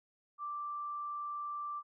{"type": "tone", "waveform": "sine", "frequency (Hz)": 1174.7, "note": "D6", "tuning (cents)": 0, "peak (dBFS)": -37, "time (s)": [0.38, 1.83], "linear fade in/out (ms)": 50, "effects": []}